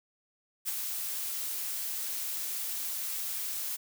blue noise with ADSR envelope, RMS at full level -30 dBFS, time 0.65-3.77 s, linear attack 39 ms, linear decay 12 ms, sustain -5 dB, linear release 20 ms, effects none

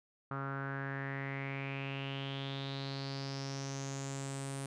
sawtooth tone with low-pass filter sweep, 137 Hz, C#3, 20 cents flat, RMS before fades -40 dBFS, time 0.31-4.66 s, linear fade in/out 2 ms, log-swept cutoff 1300 to 9300 Hz, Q 6.2, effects none

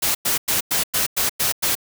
white noise bursts, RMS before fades -20 dBFS, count 8, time 0.02-1.753 s, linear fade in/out 10 ms, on 130 ms, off 99 ms, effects none

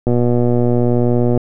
click train, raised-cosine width 2 ms, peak -3 dBFS, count 159, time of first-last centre 0.07-1.376 s, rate 121 Hz, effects none

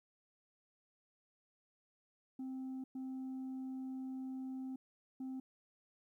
sine tone bursts at uneven times, 261.6 Hz, C4, in tune, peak -38 dBFS, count 3, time 2.39-2.84 / 2.95-4.76 / 5.2-5.4 s, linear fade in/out 5 ms, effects tanh soft clip ceiling -40 dBFS + 13-bit

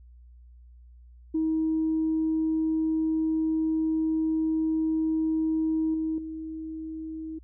sine tone with level steps, 317.9 Hz, D#4, 37 cents sharp, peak -22 / -25 / -33 dBFS, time 1.34-7.39 s, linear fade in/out 10 ms, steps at 5.94 / 6.18 s, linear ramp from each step 2 ms, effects tanh soft clip ceiling -18 dBFS + added 60 Hz sine -48 dBFS peak until 7.43 s

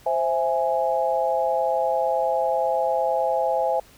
sine chord, C augmented, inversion none, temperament equal with one note detuned, 523.3 / 661.2 / 830.6 Hz, C5 / E5 / G#5, 0 / +5 / 0 cents, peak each -24 dBFS, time 0.06-3.8 s, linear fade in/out 5 ms, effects pink hiss -52 dBFS RMS until 3.97 s

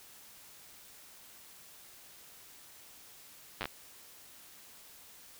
slowing click train, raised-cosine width 0.3 ms, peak -19 dBFS, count 5, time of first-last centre 3.61-3.656 s, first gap 9 ms, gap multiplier 1.16, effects white hiss -55 dBFS RMS until 5.39 s

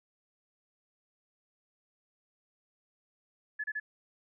sine tone bursts, 1714 Hz, A6, 46 cents flat, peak -32 dBFS, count 3, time 3.59-3.8 s, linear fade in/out 10 ms, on 50 ms, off 30 ms, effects none

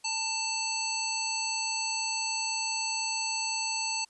harmonic tone with a mistuned harmonic, 889 Hz, A5, 18 cents sharp, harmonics 1 / 3 / 5 / 7 / 9, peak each -36 / -35 / -34 / -38 / -35 dBFS, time 0.04-4.05 s, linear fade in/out 10 ms, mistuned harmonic 9, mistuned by -34 cents, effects white hiss -64 dBFS RMS until 4.09 s + resampled to 24000 Hz

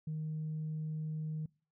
sine tone, 155.56 Hz, D#3, in tune, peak -34 dBFS, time 0.07-1.46 s, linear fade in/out 5 ms, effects noise-tail reverb RT60 0.4 s tail -25 dB re dry + tanh soft clip ceiling -32 dBFS

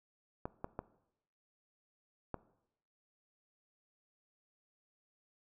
clicks, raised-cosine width 1 ms, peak -24 dBFS, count 4, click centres 0.455 / 0.644 / 0.791 / 2.343 s, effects noise-tail reverb RT60 0.8 s tail -18 dB re dry

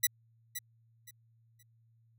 5% pulse tone with echo, 1964 Hz, B6, 10 cents flat, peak -13 dBFS, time 0.03-0.07 s, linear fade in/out 10 ms, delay 520 ms, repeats 3, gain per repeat -12 dB, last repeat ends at 1.63 s, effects added 114 Hz sine -64 dBFS peak until 2.18 s

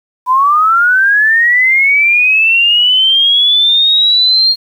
sine linear sweep, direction up, 987.8 to 4247 Hz, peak -6 dBFS, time 0.26-4.56 s, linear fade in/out 50 ms, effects 7-bit

